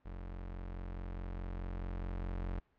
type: tone with level ramp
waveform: 35% pulse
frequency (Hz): 44.72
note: F1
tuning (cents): +42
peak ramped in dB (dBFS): -41 to -34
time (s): 0.05-2.6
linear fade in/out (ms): 10
effects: pink hiss -74 dBFS RMS until 2.78 s + low-pass 2000 Hz 12 dB/octave